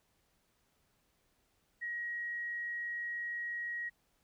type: tone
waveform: sine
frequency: 1897 Hz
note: A#6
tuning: 30 cents sharp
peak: -36 dBFS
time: 1.81-3.9 s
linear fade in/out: 20 ms
effects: pink hiss -75 dBFS RMS until 4.23 s